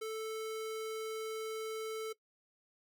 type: tone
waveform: square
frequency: 440 Hz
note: A4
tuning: in tune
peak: -38 dBFS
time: 0.01-2.13 s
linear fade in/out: 10 ms
effects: noise-tail reverb RT60 0.1 s tail -20 dB re dry